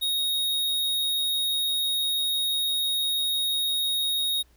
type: tone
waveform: square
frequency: 3751 Hz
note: A#7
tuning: 10 cents sharp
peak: -24 dBFS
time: 0.01-4.43 s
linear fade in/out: 20 ms
effects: added 60 Hz sine -58 dBFS peak until 4.56 s + pink hiss -64 dBFS RMS until 4.56 s